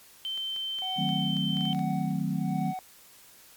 sine tone, 3100 Hz, G7, 20 cents flat, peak -30 dBFS, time 0.25-1.73 s, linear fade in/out 0 ms
clicks, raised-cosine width 0.2 ms, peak -28 dBFS, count 10, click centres 0.376 / 0.563 / 0.787 / 1.091 / 1.368 / 1.57 / 1.609 / 1.654 / 1.748 / 1.792 s
triangle tone with tremolo, 747 Hz, F#5, 16 cents sharp, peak -30 dBFS, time 0.82-2.79 s, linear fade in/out 0 ms, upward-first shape sine, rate 1.2 Hz, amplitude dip 95%
sine chord, D# diminished seventh, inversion none, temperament equal with one note detuned, 155.56 / 185 / 220 / 260 Hz, D#3 / F#3 / A3 / C4, 0 / 0 / 0 / -11 cents, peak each -31 / -30 / -33 / -34 dBFS, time 0.96-2.74 s, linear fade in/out 50 ms
effects white hiss -54 dBFS RMS until 3.56 s + MP3 96 kbps

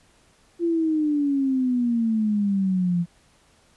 sine exponential sweep, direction down, 345 to 170 Hz, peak -19 dBFS, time 0.59-3.06 s, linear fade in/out 50 ms, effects pink hiss -59 dBFS RMS until 3.76 s + resampled to 24000 Hz

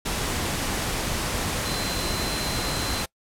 sine tone in noise, 4089 Hz, C8, 41 cents flat, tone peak -33 dBFS, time 1.65-3.03 s, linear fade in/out 10 ms, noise pink, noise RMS -27 dBFS, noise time 0.05-3.06 s, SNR -9 dB, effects noise-tail reverb RT60 0.1 s tail -24 dB re dry + low-pass 12000 Hz 12 dB/octave

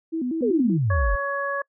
sine tone with vibrato, 284.5 Hz, C#4, 45 cents sharp, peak -23 dBFS, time 0.12-0.78 s, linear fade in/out 20 ms, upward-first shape square, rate 5.2 Hz, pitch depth 230 cents each way
sine exponential sweep, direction down, 515 to 41.2 Hz, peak -19 dBFS, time 0.42-1.16 s, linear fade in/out 10 ms
harmonic tone, 560 Hz, C#5, 18 cents sharp, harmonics 1 / 2 / 3, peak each -28 / -28 / -28 dBFS, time 0.9-1.62 s, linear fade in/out 5 ms
effects noise-tail reverb RT60 0.1 s tail -26 dB re dry

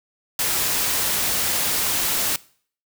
white noise, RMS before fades -22 dBFS, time 0.39-2.36 s, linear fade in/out 2 ms, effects noise-tail reverb RT60 0.5 s tail -21 dB re dry

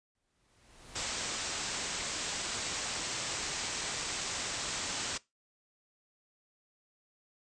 pink noise with exponential growth, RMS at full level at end -45 dBFS, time 0.15-1.03 s, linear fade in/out 2 ms, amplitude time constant 190 ms
white low-pass noise, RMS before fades -37 dBFS, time 0.95-5.18 s, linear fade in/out 10 ms, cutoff 8300 Hz, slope 96 dB/octave
effects noise-tail reverb RT60 0.2 s tail -20 dB re dry + resampled to 22050 Hz

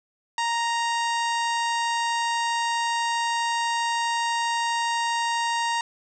harmonic tone, 932.3 Hz, A#5, in tune, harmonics 1 / 2 / 3 / 4 / 5 / 6 / 7 / 8 / 9, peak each -24 / -30 / -34 / -36 / -38 / -40 / -41 / -42 / -43 dBFS, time 0.38-5.81 s, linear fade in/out 2 ms, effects 10-bit

